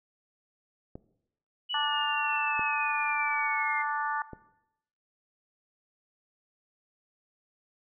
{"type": "clicks", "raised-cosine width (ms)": 2, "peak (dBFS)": -27, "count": 3, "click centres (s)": [0.955, 2.594, 4.333]}
{"type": "linear sweep", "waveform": "sine", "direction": "down", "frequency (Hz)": [2960, 2093], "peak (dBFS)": -30, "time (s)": [1.69, 3.83], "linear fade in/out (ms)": 20}
{"type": "harmonic tone", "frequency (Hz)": 293.7, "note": "D4", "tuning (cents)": 0, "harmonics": [3, 4, 5, 6], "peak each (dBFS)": [-31, -33, -35, -37], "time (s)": [1.74, 4.22], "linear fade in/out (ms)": 2}
{"effects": ["noise-tail reverb RT60 0.8 s tail -17 dB re dry"]}